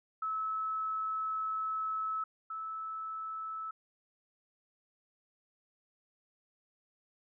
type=tone pair in turn; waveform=sine; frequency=1299 / 1307.3 Hz; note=E6 / E6; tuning=-26 / -15 cents; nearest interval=unison; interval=11 cents; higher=second; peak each=-32 / -37 dBFS; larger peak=first; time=0.22-2.24 / 2.5-3.71 s; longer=first; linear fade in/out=5 ms; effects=none